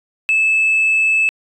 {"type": "tone", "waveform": "sine", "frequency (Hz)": 2615, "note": "E7", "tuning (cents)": -15, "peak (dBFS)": -10, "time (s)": [0.29, 1.29], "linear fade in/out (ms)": 0, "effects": ["tanh soft clip ceiling -9 dBFS"]}